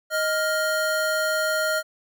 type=tone pair together; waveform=square; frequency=625.7 / 1403 Hz; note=D#5 / F6; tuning=+10 / +8 cents; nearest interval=octave + major second; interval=1398 cents; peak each=-25 dBFS; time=0.1-1.83 s; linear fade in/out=50 ms; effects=none